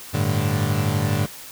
35% pulse chord, G suspended second, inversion none, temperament equal, 98 / 110 / 146.83 Hz, G2 / A2 / D3, 0 / 0 / 0 cents, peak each -22 dBFS, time 0.13-1.27 s, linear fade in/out 20 ms, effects white hiss -39 dBFS RMS until 1.51 s

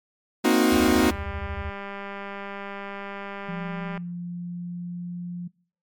40% pulse chord, C half-diminished seventh, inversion third, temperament equal with one note detuned, 233.1 / 261.6 / 311.1 / 366.8 Hz, Bb3 / C4 / Eb4 / Gb4, 0 / 0 / 0 / -15 cents, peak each -22 dBFS, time 0.44-1.11 s, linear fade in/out 10 ms
sine tone bursts, 77.2 Hz, D#2, 13 cents flat, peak -28 dBFS, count 13, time 0.72-1.699 s, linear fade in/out 5 ms, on 55 ms, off 22 ms
click train, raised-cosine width 0.5 ms, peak -21 dBFS, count 645, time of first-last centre 0.74-3.976 s, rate 199 Hz
sine tone with pitch glide, 174.5 to 175.61 Hz, F3 to F3, -1 to +10 cents, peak -30 dBFS, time 3.48-5.48 s, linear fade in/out 10 ms, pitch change +11 cents, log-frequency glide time 4-5.24 s
effects noise-tail reverb RT60 0.5 s tail -24 dB re dry + MP3 96 kbps

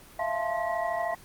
sine tone cluster, 657 / 690 / 874 / 1052 / 1926 Hz, E5 / F5 / A5 / C6 / B6, -6 / -21 / -12 / +9 / -44 cents, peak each -32 / -30 / -36 / -35 / -36 dBFS, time 0.19-1.15 s, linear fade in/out 5 ms, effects pink hiss -51 dBFS RMS until 1.24 s + Opus 24 kbps

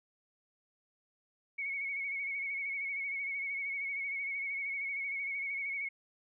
sine tone with vibrato, 2217 Hz, C#7, in tune, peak -34 dBFS, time 1.58-5.89 s, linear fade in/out 10 ms, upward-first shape sine, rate 13 Hz, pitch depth 44 cents each way, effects none

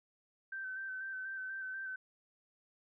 sine tone with vibrato, 1544 Hz, G6, 27 cents flat, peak -39 dBFS, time 0.52-1.96 s, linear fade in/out 5 ms, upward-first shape square, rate 4.1 Hz, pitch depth 23 cents each way, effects none

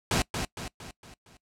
pink noise with echo, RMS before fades -25 dBFS, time 0.11-0.22 s, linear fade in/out 2 ms, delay 230 ms, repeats 5, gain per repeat -6 dB, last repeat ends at 1.37 s, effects noise-tail reverb RT60 0.1 s tail -22 dB re dry + low-pass 9000 Hz 12 dB/octave

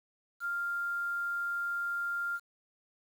sine tone with quantisation, 1396.9 Hz, F6, in tune, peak -31 dBFS, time 0.4-2.4 s, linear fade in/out 50 ms, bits 9, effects none

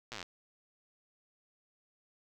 slowing click train, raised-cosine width 0.2 ms, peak -24 dBFS, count 12, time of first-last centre 0.12-0.228 s, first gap 8 ms, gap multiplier 1.04, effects none

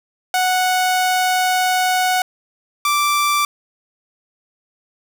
sawtooth tone pair in turn, 738 / 1171.5 Hz, F#5 / D6, -5 / -5 cents, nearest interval minor sixth, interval 800 cents, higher second, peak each -11 dBFS, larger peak neither, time 0.34-2.22 / 2.85-3.45 s, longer first, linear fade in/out 2 ms, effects none

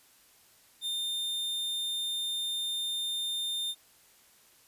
45% pulse tone, 3620 Hz, A7, 48 cents sharp, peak -31 dBFS, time 0.81-3.75 s, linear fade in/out 50 ms, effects white hiss -61 dBFS RMS until 4.67 s + resampled to 32000 Hz

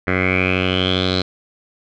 10% pulse tone with low-pass filter sweep, 92.5 Hz, F#2, in tune, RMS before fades -18 dBFS, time 0.07-1.22 s, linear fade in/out 5 ms, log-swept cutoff 1900 to 4100 Hz, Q 8.6, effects none

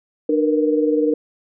sine tone cluster, 300.5 / 465.1 / 485.2 Hz, D4 / A#4 / B4, +40 / -4 / -31 cents, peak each -18 / -18 / -23 dBFS, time 0.29-1.14 s, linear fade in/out 5 ms, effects none

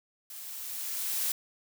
blue noise with level ramp, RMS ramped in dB -44 to -29 dBFS, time 0.3-1.32 s, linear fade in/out 2 ms, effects none

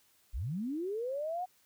sine linear sweep, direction up, 38.89 to 747 Hz, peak -33 dBFS, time 0.33-1.46 s, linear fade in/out 20 ms, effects white hiss -68 dBFS RMS until 1.65 s

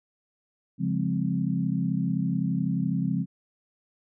sine chord, Db major seventh, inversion none, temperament equal with one note detuned, 138.59 / 174.61 / 206.3 / 261.6 Hz, Db3 / F3 / Ab3 / C4, 0 / 0 / -11 / 0 cents, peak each -30 / -27 / -30 / -31 dBFS, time 0.78-3.26 s, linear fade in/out 50 ms, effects none

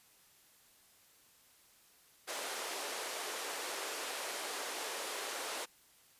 pink band-pass noise, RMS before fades -41 dBFS, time 2.27-5.66 s, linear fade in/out 20 ms, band 400 to 12000 Hz, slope 24 dB/octave, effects white hiss -65 dBFS RMS until 6.19 s + resampled to 32000 Hz

